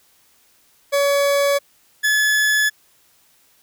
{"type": "tone pair in turn", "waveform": "40% pulse", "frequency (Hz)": [565, 1713.3], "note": ["C#5", "A6"], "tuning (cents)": [33, -47], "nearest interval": "octave + perfect fifth", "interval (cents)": 1920, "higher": "second", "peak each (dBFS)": [-14, -14], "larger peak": "neither", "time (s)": [[0.92, 1.59], [2.03, 2.7]], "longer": "neither", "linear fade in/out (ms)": 20, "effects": ["white hiss -57 dBFS RMS until 3.62 s"]}